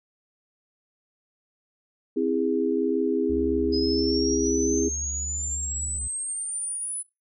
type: chord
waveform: sine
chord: C augmented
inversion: none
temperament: just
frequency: 261.6 / 327 / 408.8 Hz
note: C4 / E4 / G#4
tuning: 0 / -14 / -27 cents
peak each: -26 dBFS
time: 2.16-4.89 s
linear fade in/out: 10 ms
type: tone with vibrato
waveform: triangle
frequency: 71.1 Hz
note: C#2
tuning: 45 cents sharp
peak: -31 dBFS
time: 3.29-6.08 s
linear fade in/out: 10 ms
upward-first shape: sine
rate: 2 Hz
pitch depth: 21 cents each way
type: exponential sweep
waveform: sine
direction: up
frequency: 5000 to 10080 Hz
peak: -28 dBFS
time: 3.72-7.03 s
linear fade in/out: 20 ms
effects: noise-tail reverb RT60 0.2 s tail -17 dB re dry